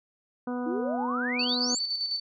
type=harmonic tone; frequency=246.9 Hz; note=B3; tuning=in tune; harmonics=1 / 2 / 3 / 4 / 5 / 6; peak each=-30 / -36 / -40 / -42 / -44 / -46 dBFS; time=0.47-1.75 s; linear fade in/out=5 ms
type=exponential sweep; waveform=sine; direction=up; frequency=300.8 to 7840 Hz; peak=-29 dBFS; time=0.66-1.79 s; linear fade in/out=5 ms
type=tone with tremolo; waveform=sine; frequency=4518 Hz; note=C#8; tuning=32 cents sharp; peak=-26 dBFS; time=1.39-2.2 s; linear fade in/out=5 ms; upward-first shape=square; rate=9.7 Hz; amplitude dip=45%
effects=none